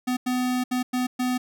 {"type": "tone bursts at uneven times", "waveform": "square", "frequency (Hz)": 251.1, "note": "B3", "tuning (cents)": 29, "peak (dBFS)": -23, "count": 5, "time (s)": [[0.07, 0.17], [0.26, 0.64], [0.71, 0.83], [0.93, 1.07], [1.19, 1.38]], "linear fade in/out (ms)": 10, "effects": []}